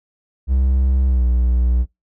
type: tone with pitch glide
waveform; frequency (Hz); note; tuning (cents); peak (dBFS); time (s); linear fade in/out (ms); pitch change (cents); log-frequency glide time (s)
triangle; 65.41 to 61.03; C2 to B1; 0 to -20; -11; 0.47-1.86; 50; -120; 1.07-1.24
effects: noise-tail reverb RT60 0.2 s tail -25 dB re dry